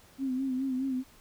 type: tone with vibrato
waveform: sine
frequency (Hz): 262.3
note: C4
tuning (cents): +4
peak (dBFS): -28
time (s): 0.18-1.04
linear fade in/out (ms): 50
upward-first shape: sine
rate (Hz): 4.8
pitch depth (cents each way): 59
effects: pink hiss -58 dBFS RMS until 1.2 s